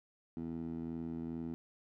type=tone with band-pass filter; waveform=15% pulse; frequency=82.4 Hz; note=E2; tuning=in tune; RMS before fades=-41 dBFS; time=0.37-1.54 s; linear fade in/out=0 ms; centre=260 Hz; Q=2.1; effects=none